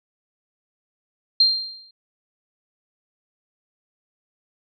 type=tone with exponential decay; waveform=sine; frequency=4182 Hz; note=C8; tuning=2 cents flat; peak=-10 dBFS; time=1.4-1.91 s; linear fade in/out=5 ms; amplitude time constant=110 ms; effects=none